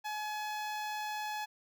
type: tone with notch filter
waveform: sawtooth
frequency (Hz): 848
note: G#5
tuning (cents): +36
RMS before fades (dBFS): -38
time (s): 0.04-1.46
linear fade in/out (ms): 20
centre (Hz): 9200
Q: 1.3
effects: none